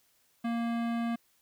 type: tone with hard clipping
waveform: sine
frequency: 233.1 Hz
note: A#3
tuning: in tune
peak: -31 dBFS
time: 0.44-1.16 s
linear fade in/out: 10 ms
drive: 18 dB
effects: white hiss -69 dBFS RMS until 1.41 s